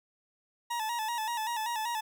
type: tone with vibrato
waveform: 40% pulse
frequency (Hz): 908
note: A#5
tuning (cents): -46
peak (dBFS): -30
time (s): 0.7-2.01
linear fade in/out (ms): 10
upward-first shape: square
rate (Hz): 5.2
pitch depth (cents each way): 74
effects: none